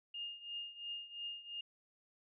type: tone with tremolo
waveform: sine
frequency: 2830 Hz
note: F7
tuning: 22 cents sharp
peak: -39 dBFS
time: 0.14-1.61 s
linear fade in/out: 5 ms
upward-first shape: triangle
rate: 2.9 Hz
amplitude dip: 85%
effects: none